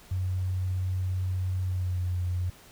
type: tone with pitch glide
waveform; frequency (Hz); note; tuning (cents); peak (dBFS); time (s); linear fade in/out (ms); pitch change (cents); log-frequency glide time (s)
sine; 92.5 to 89.71; F#2 to F2; 0 to +47; -26; 0.11-2.5; 5; -53; 1.66-2.03
effects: pink hiss -53 dBFS RMS until 2.71 s